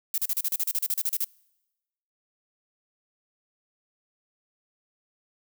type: noise bursts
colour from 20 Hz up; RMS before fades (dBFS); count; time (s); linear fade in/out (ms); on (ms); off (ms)
violet; -26; 15; 0.14-1.244; 2; 40; 36
effects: noise-tail reverb RT60 1.0 s tail -26 dB re dry